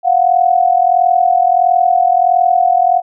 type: tone pair together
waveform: sine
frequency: 698.5 / 740 Hz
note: F5 / F#5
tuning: 0 / 0 cents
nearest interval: minor second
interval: 100 cents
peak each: -11 dBFS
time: 0.03-3.02 s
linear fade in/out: 50 ms
effects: none